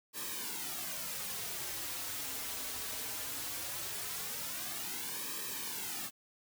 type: noise with flanger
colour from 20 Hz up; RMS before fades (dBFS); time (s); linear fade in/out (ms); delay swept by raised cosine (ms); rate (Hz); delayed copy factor
white; -40; 0.13-6.11; 50; 1.4 to 5.7; 0.19; -0.8
effects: none